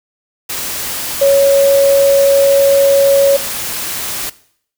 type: tone in noise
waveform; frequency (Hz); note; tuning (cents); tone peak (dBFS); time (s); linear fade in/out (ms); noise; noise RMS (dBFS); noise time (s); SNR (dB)
sine; 555; C#5; +2; -6; 1.21-3.37; 10; white; -21; 0.49-4.3; +12
effects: noise-tail reverb RT60 0.6 s tail -18 dB re dry